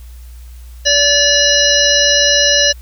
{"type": "harmonic tone with a mistuned harmonic", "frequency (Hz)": 578, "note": "D5", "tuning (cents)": -28, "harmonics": [1, 3, 5, 7, 9, 10], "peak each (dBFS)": [-16, -16, -16, -16, -16, -16], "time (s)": [0.85, 2.73], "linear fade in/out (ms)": 20, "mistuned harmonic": 10, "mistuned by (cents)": 18, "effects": ["added 60 Hz sine -31 dBFS peak until 2.81 s", "white hiss -48 dBFS RMS until 2.81 s"]}